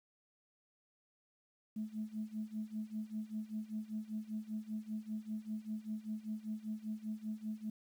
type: tone with tremolo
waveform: sine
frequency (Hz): 216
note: A3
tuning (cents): -32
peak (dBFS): -35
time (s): 1.76-7.7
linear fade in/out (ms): 5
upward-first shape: sine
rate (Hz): 5.1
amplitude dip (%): 90
effects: tanh soft clip ceiling -31 dBFS + 11-bit

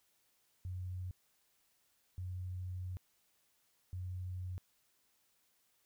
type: tone bursts at uneven times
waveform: sine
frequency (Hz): 91.3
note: F#2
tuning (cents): -23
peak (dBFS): -39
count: 3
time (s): 0.65-1.11 / 2.18-2.97 / 3.93-4.58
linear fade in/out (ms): 0
effects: white hiss -75 dBFS RMS until 5.85 s

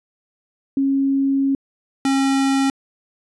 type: tone pair in turn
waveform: sine / square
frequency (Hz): 273.3 / 271.4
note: C#4 / C#4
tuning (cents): -24 / -36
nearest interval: unison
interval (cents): 12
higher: first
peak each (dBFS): -15 / -16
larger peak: first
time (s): 0.77-1.55 / 2.05-2.7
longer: first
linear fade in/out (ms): 2
effects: resampled to 24000 Hz

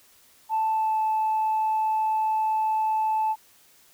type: tone with pitch glide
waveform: sine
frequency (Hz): 880 to 872.4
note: A5 to A5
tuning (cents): 0 to -15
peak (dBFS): -20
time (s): 0.49-3.36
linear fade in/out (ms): 50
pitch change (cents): -15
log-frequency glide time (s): 0.69-0.98
effects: tanh soft clip ceiling -18 dBFS + white hiss -57 dBFS RMS until 3.93 s

